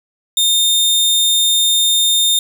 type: tone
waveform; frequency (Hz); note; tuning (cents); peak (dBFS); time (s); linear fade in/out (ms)
sawtooth; 3640; A#7; -42; -8; 0.37-2.39; 2
effects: none